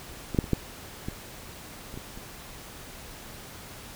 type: clicks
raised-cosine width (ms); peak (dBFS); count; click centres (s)
3; -17 / -7 / -25 / -9 / -19 / -29 / -25 / -29; 8; 0.347 / 0.388 / 0.442 / 0.533 / 1.085 / 1.941 / 1.975 / 2.175
effects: pink hiss -44 dBFS RMS until 3.95 s